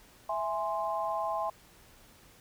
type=chord; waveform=sine; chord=E augmented; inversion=none; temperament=equal; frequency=659.3 / 830.6 / 1046.5 Hz; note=E5 / G#5 / B#5; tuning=0 / 0 / 0 cents; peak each=-34 dBFS; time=0.29-1.5 s; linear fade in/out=5 ms; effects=pink hiss -58 dBFS RMS until 2.4 s